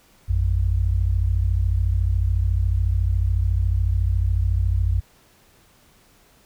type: tone pair together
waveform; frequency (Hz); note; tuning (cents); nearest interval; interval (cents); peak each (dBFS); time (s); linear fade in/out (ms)
sine; 55.92 / 89.9; A1 / F#2; +29 / -49; minor sixth; 822; -20; 0.28-5.01; 20
effects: pink hiss -56 dBFS RMS until 6.45 s